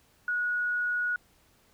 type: tone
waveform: sine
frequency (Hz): 1457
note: F#6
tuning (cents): -27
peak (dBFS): -26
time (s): 0.28-1.16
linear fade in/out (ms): 2
effects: pink hiss -64 dBFS RMS until 1.73 s